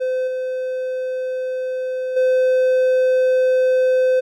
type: tone with level steps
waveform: triangle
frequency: 513 Hz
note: C5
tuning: 34 cents flat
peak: -16 / -19 / -11 dBFS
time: 0-4.21 s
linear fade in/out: 20 ms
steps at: 0.27 / 2.16 s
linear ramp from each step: 10 ms
effects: none